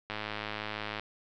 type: click train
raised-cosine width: 0.3 ms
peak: -19 dBFS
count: 96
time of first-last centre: 0.1-0.996 s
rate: 106 Hz
effects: low-pass 5000 Hz 12 dB/octave